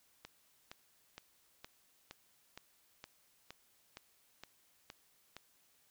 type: click train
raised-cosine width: 0.2 ms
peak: -30 dBFS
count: 12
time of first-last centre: 0.25-5.366 s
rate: 2.15 Hz
effects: white hiss -71 dBFS RMS until 5.9 s